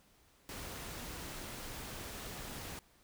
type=noise; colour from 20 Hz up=pink; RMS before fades=-45 dBFS; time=0.49-2.79 s; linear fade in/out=0 ms; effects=pink hiss -67 dBFS RMS until 3.03 s